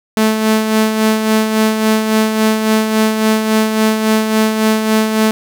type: tone with tremolo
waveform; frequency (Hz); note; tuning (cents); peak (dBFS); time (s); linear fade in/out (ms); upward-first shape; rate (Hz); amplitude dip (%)
sawtooth; 218.3; A3; -13; -5; 0.17-5.31; 0; sine; 3.6; 50
effects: none